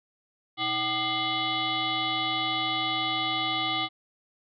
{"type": "tone with frequency modulation", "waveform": "sine", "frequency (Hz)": 2093, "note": "C7", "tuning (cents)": 0, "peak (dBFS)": -25, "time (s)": [0.57, 3.89], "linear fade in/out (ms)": 50, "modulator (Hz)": 443, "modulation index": 3.8, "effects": []}